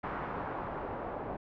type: noise with low-pass filter sweep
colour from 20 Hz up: white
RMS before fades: -38 dBFS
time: 0.03-1.37 s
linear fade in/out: 10 ms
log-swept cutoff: 1200 to 720 Hz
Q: 1.1
effects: low-pass 2000 Hz 12 dB/octave